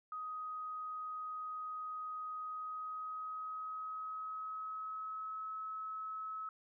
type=tone with pitch glide; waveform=sine; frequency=1254 to 1290 Hz; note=D#6 to E6; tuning=+13 to -38 cents; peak=-40 dBFS; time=0.12-6.49 s; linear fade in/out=2 ms; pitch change=+49 cents; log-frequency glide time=2.4-5.52 s; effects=none